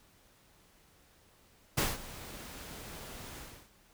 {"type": "noise with ADSR envelope", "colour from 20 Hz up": "pink", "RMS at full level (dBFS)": -28, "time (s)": [1.77, 3.7], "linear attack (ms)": 12, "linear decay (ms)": 190, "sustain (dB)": -18, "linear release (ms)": 320, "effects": ["pink hiss -64 dBFS RMS until 3.93 s"]}